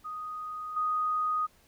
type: tone with level steps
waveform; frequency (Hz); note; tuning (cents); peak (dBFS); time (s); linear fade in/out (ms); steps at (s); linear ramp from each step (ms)
sine; 1244.5; D#6; 0; -35 / -26; 0.04-1.47; 20; 0.76; 10
effects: pink hiss -63 dBFS RMS until 1.67 s